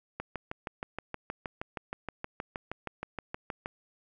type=click train; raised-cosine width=0.5 ms; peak=-20 dBFS; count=23; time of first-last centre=0.2-3.659 s; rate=6.36 Hz; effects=none